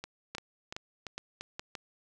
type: two click trains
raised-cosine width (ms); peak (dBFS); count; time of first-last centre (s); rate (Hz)
0.2; -22 / -20; 6 / 4; 0.04-1.752 / 0.35-1.595; 2.92 / 2.41
effects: none